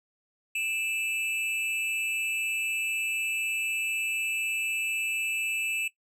square tone with amplitude modulation, 2637 Hz, E7, in tune, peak -25 dBFS, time 0.55-5.88 s, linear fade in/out 5 ms, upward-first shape sine, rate 244 Hz, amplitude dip 70%, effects noise-tail reverb RT60 0.1 s tail -17 dB re dry + low-pass 12000 Hz 12 dB/octave

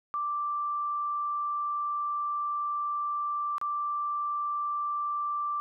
sine tone with dropouts, 1174.7 Hz, D6, in tune, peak -28 dBFS, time 0.14-5.6 s, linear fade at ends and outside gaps 0 ms, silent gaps 3.582-3.614 s, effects none

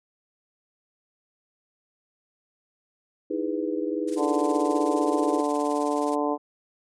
sine chord, E major seventh, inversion third, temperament just, 309 / 329.6 / 412 / 494.4 Hz, D#4 / E4 / G#4 / B4, -12 / 0 / -14 / +2 cents, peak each -29 / -31 / -31 / -32 dBFS, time 3.3-5.41 s, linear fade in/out 10 ms
blue noise with tremolo, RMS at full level -37 dBFS, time 4.07-6.16 s, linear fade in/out 20 ms, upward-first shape sine, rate 19 Hz, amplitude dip 70%
harmonic tone, 146.8 Hz, D3, in tune, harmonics 2 / 3 / 4 / 5 / 6 / 7, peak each -27 / -29 / -30 / -31 / -32 / -32 dBFS, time 4.16-6.38 s, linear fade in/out 50 ms
effects resampled to 22050 Hz

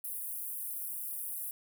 pink high-pass noise, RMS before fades -39 dBFS, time 0.04-1.51 s, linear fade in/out 2 ms, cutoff 10000 Hz, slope 48 dB/octave, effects none

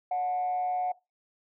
sine tone with frequency modulation, 729 Hz, F#5, 26 cents flat, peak -25 dBFS, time 0.11-0.92 s, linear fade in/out 5 ms, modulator 150 Hz, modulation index 0.29, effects noise-tail reverb RT60 0.2 s tail -19 dB re dry + tanh soft clip ceiling -23 dBFS

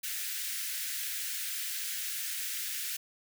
white high-pass noise, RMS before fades -36 dBFS, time 0.03-2.97 s, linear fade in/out 10 ms, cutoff 1500 Hz, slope 48 dB/octave, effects none

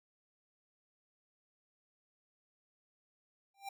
square tone with exponential growth, 790 Hz, G5, 13 cents sharp, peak -38 dBFS, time 3.54-3.69 s, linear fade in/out 5 ms, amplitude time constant 31 ms, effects none

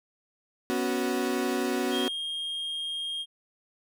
35% pulse chord, B suspended second, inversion none, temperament equal with one note detuned, 245.7 / 277.2 / 370 Hz, B3 / C#4 / F#4, -9 / 0 / 0 cents, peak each -29 / -30 / -28 dBFS, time 0.7-2.08 s, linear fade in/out 0 ms
triangle tone, 3231 Hz, G#7, 48 cents flat, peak -29 dBFS, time 1.9-3.26 s, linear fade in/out 50 ms
effects none

